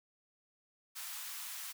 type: high-pass noise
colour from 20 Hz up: white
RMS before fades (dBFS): -44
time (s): 0.95-1.73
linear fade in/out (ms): 20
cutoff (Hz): 890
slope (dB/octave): 24
effects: none